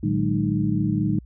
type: tone cluster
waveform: sine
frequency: 112.3 / 151.3 / 185.9 / 210.2 / 308 Hz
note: A2 / D#3 / F#3 / G#3 / D#4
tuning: +36 / -48 / +8 / +21 / -17 cents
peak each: -26 dBFS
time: 0.03-1.19 s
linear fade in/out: 5 ms
effects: added 60 Hz sine -42 dBFS peak until 1.25 s